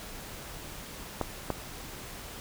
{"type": "clicks", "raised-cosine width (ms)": 1, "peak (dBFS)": -14, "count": 2, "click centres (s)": [1.213, 1.503], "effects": ["pink hiss -43 dBFS RMS until 2.4 s"]}